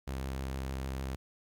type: tone with vibrato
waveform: sawtooth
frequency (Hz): 66.4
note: C2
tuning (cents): +26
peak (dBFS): -31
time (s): 0.07-1.16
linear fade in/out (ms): 10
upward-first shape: square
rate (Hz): 6.6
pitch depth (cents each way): 15
effects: 12-bit